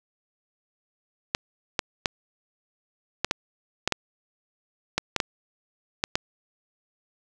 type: clicks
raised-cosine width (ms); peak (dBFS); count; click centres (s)
0.2; -5; 12; 1.349 / 1.792 / 2.058 / 3.246 / 3.311 / 3.876 / 3.923 / 4.98 / 5.163 / 5.202 / 6.039 / 6.155
effects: none